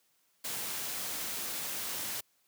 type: noise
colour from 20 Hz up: white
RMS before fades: -37 dBFS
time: 0.44-2.21 s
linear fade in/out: 10 ms
effects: white hiss -72 dBFS RMS until 2.47 s + high-pass 100 Hz 12 dB/octave